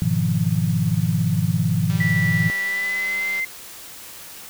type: chord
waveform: sine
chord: F half-diminished seventh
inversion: first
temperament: equal with one note detuned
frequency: 103.83 / 123.47 / 157.01 / 174.61 Hz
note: Ab2 / Cb3 / Eb3 / F3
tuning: 0 / 0 / +16 / 0 cents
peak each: -24 / -24 / -22 / -22 dBFS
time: 0.02-2.5 s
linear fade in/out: 0 ms
type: click train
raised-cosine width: 0.2 ms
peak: -20 dBFS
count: 293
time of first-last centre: 1.9-3.397 s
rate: 195 Hz
type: tone with pitch glide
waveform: sine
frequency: 1962 to 2079 Hz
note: B6 to C7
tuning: -12 to -12 cents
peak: -21 dBFS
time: 2-3.45 s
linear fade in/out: 5 ms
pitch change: +100 cents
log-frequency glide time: 2.62-3.29 s
effects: white hiss -39 dBFS RMS until 4.49 s